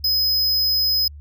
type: tone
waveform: square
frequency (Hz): 5060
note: D#8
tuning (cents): +28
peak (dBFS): -17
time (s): 0.04-1.08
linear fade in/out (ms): 5
effects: added 73 Hz sine -36 dBFS peak until 1.2 s